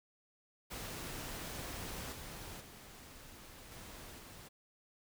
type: noise with level steps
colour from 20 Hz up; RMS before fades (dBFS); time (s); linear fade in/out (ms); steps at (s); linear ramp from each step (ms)
pink; -44 / -48 / -54 / -51 / -53; 0.7-4.49; 20; 2.12 / 2.6 / 3.71 / 4.18; 10
effects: none